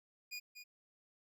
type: tone with echo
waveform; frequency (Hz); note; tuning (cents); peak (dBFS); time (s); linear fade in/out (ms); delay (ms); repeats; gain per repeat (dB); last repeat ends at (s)
25% pulse; 2450; D#7; -27; -38; 0.31-0.4; 20; 240; 1; -8; 0.64
effects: none